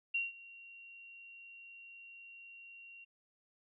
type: tone with ADSR envelope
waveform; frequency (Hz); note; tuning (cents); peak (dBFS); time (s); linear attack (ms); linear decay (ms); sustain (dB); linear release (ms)
sine; 2752; F7; -26; -30; 0.14-3.05; 9; 170; -21; 16
effects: none